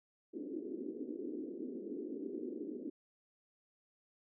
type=band-pass noise; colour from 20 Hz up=pink; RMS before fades=-43 dBFS; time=0.33-2.9 s; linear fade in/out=10 ms; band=250 to 410 Hz; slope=48 dB/octave; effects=none